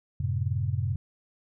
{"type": "chord", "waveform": "sine", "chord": "F# diminished", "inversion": "none", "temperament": "just", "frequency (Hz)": [92.5, 111, 133.2], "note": ["F#2", "A2", "C3"], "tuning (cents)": [0, 16, 31], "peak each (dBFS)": [-29, -30, -30], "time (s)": [0.2, 0.96], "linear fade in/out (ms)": 5, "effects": []}